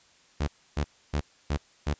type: tone bursts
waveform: sawtooth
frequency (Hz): 73.42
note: D2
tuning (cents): 0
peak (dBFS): -21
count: 5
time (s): 0.4-1.94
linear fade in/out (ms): 10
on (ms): 76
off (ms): 290
effects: white hiss -60 dBFS RMS until 1.99 s + resampled to 16000 Hz